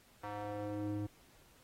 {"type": "tone with band-pass filter sweep", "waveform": "square", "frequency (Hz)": 103.83, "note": "G#2", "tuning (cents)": 0, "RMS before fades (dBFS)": -40, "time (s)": [0.23, 1.07], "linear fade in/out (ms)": 10, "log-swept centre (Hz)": [960, 230], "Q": 1.8, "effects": ["pink hiss -65 dBFS RMS until 1.63 s", "AAC 48 kbps"]}